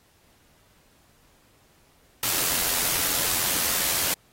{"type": "noise with amplitude modulation", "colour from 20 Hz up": "white", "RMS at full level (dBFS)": -23, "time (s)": [2.23, 4.14], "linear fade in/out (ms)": 2, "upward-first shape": "sine", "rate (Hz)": 87, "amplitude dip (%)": 40, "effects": ["pink hiss -61 dBFS RMS until 4.32 s", "AAC 48 kbps"]}